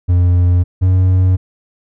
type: tone pair in turn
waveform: triangle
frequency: 88.7 / 92.51 Hz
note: F2 / F#2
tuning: +27 / 0 cents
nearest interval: minor second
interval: 73 cents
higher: second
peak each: -6 dBFS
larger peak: neither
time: 0.08-0.64 / 0.81-1.37 s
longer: neither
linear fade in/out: 20 ms
effects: none